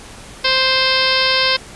harmonic tone, 523.3 Hz, C5, in tune, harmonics 1 / 2 / 3 / 4 / 5 / 6 / 7 / 8 / 9 / 10, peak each -22 / -22 / -22 / -22 / -22 / -22 / -22 / -22 / -22 / -22 dBFS, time 0.44-1.57 s, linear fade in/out 10 ms, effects pink hiss -37 dBFS RMS until 1.75 s + resampled to 24000 Hz

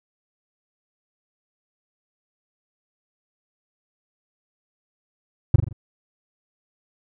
triangle tone with echo, 109.8 Hz, A2, 3 cents flat, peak -4 dBFS, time 5.54-5.56 s, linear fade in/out 5 ms, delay 42 ms, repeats 4, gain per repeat -6 dB, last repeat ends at 5.728 s, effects none

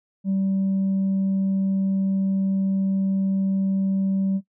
sine tone with tanh clipping, 193.2 Hz, G3, 25 cents flat, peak -20 dBFS, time 0.24-4.41 s, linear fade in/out 50 ms, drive 1 dB, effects noise-tail reverb RT60 0.1 s tail -17 dB re dry

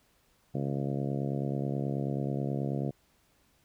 harmonic tone, 69.3 Hz, C#2, in tune, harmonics 2 / 3 / 4 / 5 / 6 / 7 / 8 / 9 / 10, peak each -32 / -36 / -38 / -40 / -42 / -43 / -44 / -45 / -46 dBFS, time 0.54-2.91 s, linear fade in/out 10 ms, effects pink hiss -68 dBFS RMS until 3.64 s

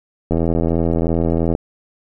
click train, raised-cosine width 2 ms, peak -5 dBFS, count 104, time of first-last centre 0.31-1.551 s, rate 83 Hz, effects none

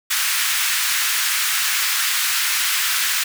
pink high-pass noise, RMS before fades -20 dBFS, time 0.1-3.24 s, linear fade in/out 10 ms, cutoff 1400 Hz, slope 24 dB/octave, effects none

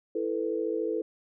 sine chord, E suspended fourth, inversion none, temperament equal, 329.6 / 440 / 493.9 Hz, E4 / A4 / B4, 0 / 0 / 0 cents, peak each -32 / -30 / -33 dBFS, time 0.15-1.02 s, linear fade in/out 5 ms, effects none

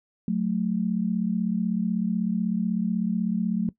sine tone pair together, 183.89 / 220 Hz, F#3 / A3, -10 / 0 cents, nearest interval minor third, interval 310 cents, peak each -25 dBFS, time 0.28-3.69 s, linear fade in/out 2 ms, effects noise-tail reverb RT60 0.1 s tail -19 dB re dry

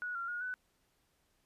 sine tone with pitch steps, 1462 / 1379 / 1438 / 1497 Hz, F#6 / F6 / F#6 / F#6, -21 / -22 / -50 / +20 cents, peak -36 dBFS, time 0.02-0.54 s, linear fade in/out 0 ms, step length 130 ms, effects pink hiss -75 dBFS RMS until 1.45 s + resampled to 32000 Hz

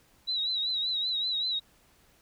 sine tone with vibrato, 3904 Hz, B7, 21 cents flat, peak -27 dBFS, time 0.27-1.6 s, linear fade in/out 20 ms, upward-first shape triangle, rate 5.2 Hz, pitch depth 84 cents each way, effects pink hiss -63 dBFS RMS until 2.21 s

